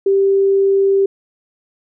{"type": "tone", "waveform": "sine", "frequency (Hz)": 392, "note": "G4", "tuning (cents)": 0, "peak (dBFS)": -10, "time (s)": [0.06, 1.06], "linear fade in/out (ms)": 5, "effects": []}